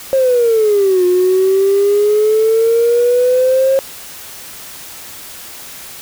triangle exponential two-way sweep, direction down then up, 541 to 357.3 to 541 Hz, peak -5 dBFS, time 0.13-3.79 s, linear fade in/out 0 ms, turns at 1.05 s, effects tanh soft clip ceiling -6 dBFS + white hiss -32 dBFS RMS until 6.01 s

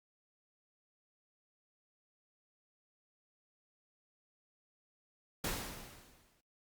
pink noise with exponential decay, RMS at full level -35 dBFS, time 5.44-6.41 s, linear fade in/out 5 ms, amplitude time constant 210 ms, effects noise-tail reverb RT60 0.3 s tail -26 dB re dry + Opus 48 kbps

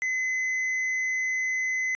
sine tone with tanh clipping, 2035 Hz, C7, 49 cents flat, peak -26 dBFS, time 0.02-1.95 s, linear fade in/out 0 ms, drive 6 dB, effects resampled to 16000 Hz

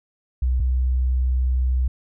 sine tone pair in turn, 63 / 63.44 Hz, B1 / B1, +35 / +47 cents, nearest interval unison, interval 12 cents, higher second, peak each -17 / -17 dBFS, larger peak neither, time 0.42-0.6 / 0.6-1.88 s, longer second, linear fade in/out 5 ms, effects none

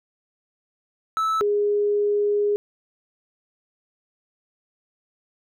triangle / sine tone pair in turn, 1309 / 412.3 Hz, E6 / G#4, -13 / -13 cents, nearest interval octave + minor sixth, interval 2000 cents, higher first, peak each -18 dBFS, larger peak neither, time 1.17-1.41 / 1.41-2.56 s, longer second, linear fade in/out 0 ms, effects none

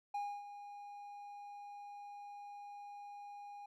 triangle tone with ADSR envelope, 816 Hz, G#5, 31 cents flat, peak -34 dBFS, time 0.14-3.66 s, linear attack 7 ms, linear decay 280 ms, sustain -12 dB, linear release 5 ms, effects none

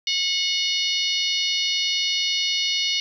harmonic tone, 729 Hz, F#5, 26 cents flat, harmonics 3 / 4 / 5 / 6 / 7 / 8, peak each -29 / -25 / -27 / -27 / -30 / -34 dBFS, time 0.07-3 s, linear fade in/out 2 ms, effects 9-bit

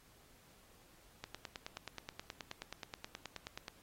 click train, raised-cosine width 0.2 ms, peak -25 dBFS, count 24, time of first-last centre 1.24-3.682 s, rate 9.42 Hz, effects pink hiss -65 dBFS RMS until 3.82 s + AAC 48 kbps

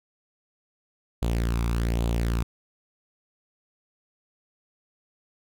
sawtooth tone with flanger, 57.8 Hz, A#1, 14 cents flat, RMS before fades -25 dBFS, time 1.22-2.43 s, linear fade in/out 5 ms, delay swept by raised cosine 0.27 to 0.85 ms, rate 1.2 Hz, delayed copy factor +0.55, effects none

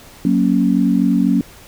sine chord, F# major, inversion none, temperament equal, 185 / 233.1 / 277.2 Hz, F#3 / A#3 / C#4, 0 / 0 / 0 cents, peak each -16 dBFS, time 0.25-1.41 s, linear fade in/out 2 ms, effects pink hiss -42 dBFS RMS until 1.67 s

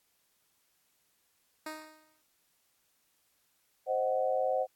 10% pulse tone with exponential decay, 310.9 Hz, D#4, 1 cent flat, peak -28 dBFS, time 1.66-2.22 s, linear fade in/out 5 ms, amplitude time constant 120 ms
sine chord, C diminished, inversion none, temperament equal with one note detuned, 523.3 / 622.3 / 745.1 Hz, C5 / Eb5 / Gb5, 0 / 0 / +12 cents, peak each -30 / -33 / -32 dBFS, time 3.86-4.67 s, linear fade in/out 50 ms
effects white hiss -73 dBFS RMS until 4.75 s + AAC 64 kbps

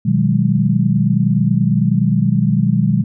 sine chord, G# minor seventh, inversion first, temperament equal with one note detuned, 123.47 / 155.56 / 185 / 204.7 Hz, B2 / D#3 / F#3 / G#3, 0 / 0 / 0 / -25 cents, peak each -17 dBFS, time 0.05-3.04 s, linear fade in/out 10 ms, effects none

